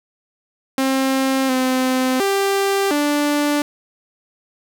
sawtooth tone with pitch steps, 266.3 / 257.8 / 394.2 / 292.7 Hz, C4 / C4 / G4 / D4, +31 / -26 / +10 / -6 cents, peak -12 dBFS, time 0.78-3.62 s, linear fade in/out 2 ms, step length 710 ms, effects 8-bit

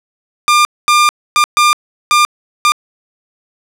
sawtooth tone bursts at uneven times, 1200 Hz, D6, 37 cents sharp, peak -3 dBFS, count 6, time 0.48-0.65 / 0.88-1.09 / 1.36-1.44 / 1.57-1.73 / 2.11-2.25 / 2.65-2.72 s, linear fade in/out 0 ms, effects low-pass 10000 Hz 12 dB/octave

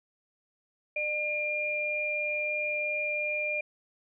sine tone pair together, 600.2 / 2401 Hz, D5 / D7, +38 / +38 cents, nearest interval 2 octaves, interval 2400 cents, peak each -34 / -29 dBFS, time 0.96-3.61 s, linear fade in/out 5 ms, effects none

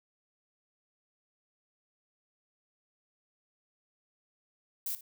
violet noise with echo, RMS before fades -35 dBFS, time 4.86-4.95 s, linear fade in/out 2 ms, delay 59 ms, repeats 1, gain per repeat -15 dB, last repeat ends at 5.009 s, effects none

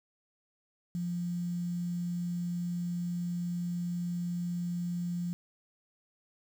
sine tone with quantisation, 174.61 Hz, F3, in tune, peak -31 dBFS, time 0.95-5.33 s, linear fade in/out 0 ms, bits 9, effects none

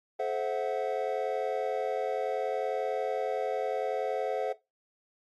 triangle chord, F# half-diminished seventh, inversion first, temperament equal with one note detuned, 432.4 / 523.3 / 659.3 / 740 Hz, A4 / C5 / E5 / F#5, -30 / 0 / 0 / 0 cents, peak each -32 dBFS, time 0.19-4.53 s, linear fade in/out 10 ms, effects noise-tail reverb RT60 0.2 s tail -17 dB re dry + AAC 64 kbps

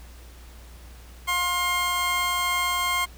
20% pulse tone pair together, 710 / 1063.8 Hz, F5 / C6, +28 / +28 cents, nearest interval perfect fifth, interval 700 cents, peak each -28 / -18 dBFS, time 1.27-3.06 s, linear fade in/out 20 ms, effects added 60 Hz sine -43 dBFS peak until 3.17 s + pink hiss -51 dBFS RMS until 3.17 s

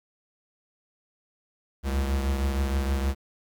square beating tone pair, 67.7 / 74.1 Hz, C#2 / D2, -40 / +16 cents, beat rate 6.4 Hz, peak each -25 / -33 dBFS, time 1.83-3.15 s, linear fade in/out 50 ms, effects 10-bit

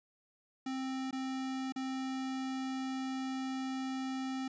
square tone with dropouts, 263.1 Hz, C4, 10 cents sharp, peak -36 dBFS, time 0.66-4.48 s, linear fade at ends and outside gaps 5 ms, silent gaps 1.11-1.127 / 1.723-1.76 s, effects resampled to 16000 Hz

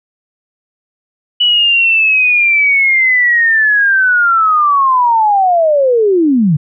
sine linear sweep, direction down, 2960 to 137.2 Hz, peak -7 dBFS, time 1.4-6.57 s, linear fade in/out 10 ms, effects none

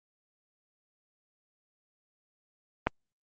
click, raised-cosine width 0.5 ms, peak -9 dBFS, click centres 2.87 s, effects Opus 32 kbps

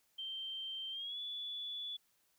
sine tone with pitch glide, 3136 to 3440 Hz, G7 to A7, 0 to -40 cents, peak -40 dBFS, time 0.18-1.97 s, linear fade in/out 10 ms, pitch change +160 cents, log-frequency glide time 0.91-1.19 s, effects white hiss -75 dBFS RMS until 2.38 s

